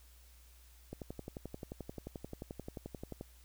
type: click train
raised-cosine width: 2 ms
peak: -29 dBFS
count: 27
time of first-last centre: 0.93-3.211 s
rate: 11.4 Hz
effects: added 60 Hz sine -58 dBFS peak until 3.44 s + white hiss -65 dBFS RMS until 3.44 s